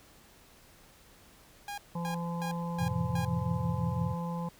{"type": "tone bursts", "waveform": "sawtooth", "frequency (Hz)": 815, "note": "G#5", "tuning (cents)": -33, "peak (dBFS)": -33, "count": 5, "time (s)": [1.68, 3.25], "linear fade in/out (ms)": 2, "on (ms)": 98, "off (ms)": 270}
{"type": "harmonic tone", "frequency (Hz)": 170.7, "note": "F3", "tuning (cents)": -39, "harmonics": [1, 3, 5, 6], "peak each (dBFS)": [-33, -42, -42, -43], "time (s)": [1.95, 4.49], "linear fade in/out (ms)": 5}
{"type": "chord", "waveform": "sine", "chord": "F major seventh", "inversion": "none", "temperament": "equal with one note detuned", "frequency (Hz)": [87.31, 108.93, 130.81, 164.81], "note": ["F2", "A2", "C3", "E3"], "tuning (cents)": [0, -17, 0, 0], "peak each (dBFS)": [-37, -36, -34, -37], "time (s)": [2.78, 4.15], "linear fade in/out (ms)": 20}
{"effects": ["pink hiss -58 dBFS RMS until 4.59 s"]}